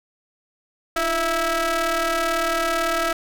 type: ring-modulated tone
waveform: sawtooth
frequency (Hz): 324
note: E4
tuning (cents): -30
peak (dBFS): -13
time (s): 0.96-3.13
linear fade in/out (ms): 5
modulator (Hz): 991
effects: none